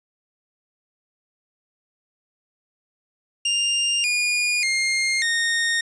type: tone with pitch steps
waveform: sawtooth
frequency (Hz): 2801 / 2438 / 2123 / 1848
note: F7 / D#7 / C7 / A#6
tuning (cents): +4 / -36 / +25 / -16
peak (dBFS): -16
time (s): 3.45-5.81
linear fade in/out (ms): 5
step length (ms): 590
effects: resampled to 22050 Hz